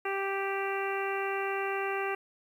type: harmonic tone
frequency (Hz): 392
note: G4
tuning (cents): 0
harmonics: 1 / 2 / 3 / 4 / 5 / 6 / 7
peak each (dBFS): -33 / -36 / -38 / -39 / -40 / -41 / -41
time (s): 0.05-2.15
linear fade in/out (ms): 5
effects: 10-bit